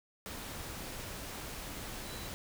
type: tone in noise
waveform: sine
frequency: 3957 Hz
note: B7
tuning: 3 cents sharp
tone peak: -51 dBFS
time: 2.06-2.27 s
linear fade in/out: 0 ms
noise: pink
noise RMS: -43 dBFS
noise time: 0.26-2.34 s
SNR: -11 dB
effects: none